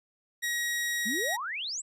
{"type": "tone", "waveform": "sawtooth", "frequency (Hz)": 1900, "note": "A#6", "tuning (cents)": 33, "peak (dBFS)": -25, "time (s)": [0.42, 1.37], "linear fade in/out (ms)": 20}
{"type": "exponential sweep", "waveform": "sine", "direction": "up", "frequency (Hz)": [193.5, 8220], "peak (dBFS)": -32, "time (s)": [1.05, 1.82], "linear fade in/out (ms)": 20}
{"effects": ["resampled to 32000 Hz"]}